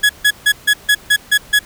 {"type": "tone bursts", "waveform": "30% pulse", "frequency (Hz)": 1681, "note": "G#6", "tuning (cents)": 20, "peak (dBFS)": -6, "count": 8, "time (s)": [0.03, 1.592], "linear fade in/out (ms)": 10, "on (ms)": 64, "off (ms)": 150, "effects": ["pink hiss -41 dBFS RMS until 1.65 s"]}